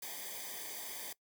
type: noise with comb filter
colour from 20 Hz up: white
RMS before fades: -44 dBFS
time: 0.02-1.13 s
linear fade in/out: 5 ms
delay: 0.73 ms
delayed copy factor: -1
effects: noise-tail reverb RT60 0.1 s tail -21 dB re dry